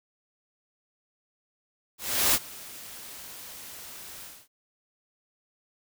white noise with ADSR envelope, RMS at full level -21 dBFS, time 1.98-4.48 s, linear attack 360 ms, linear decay 46 ms, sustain -22 dB, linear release 240 ms, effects none

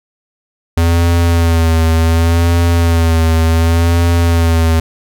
square tone with vibrato, 83.3 Hz, E2, 19 cents sharp, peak -9 dBFS, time 0.77-4.8 s, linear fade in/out 5 ms, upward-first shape sine, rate 0.68 Hz, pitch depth 42 cents each way, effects none

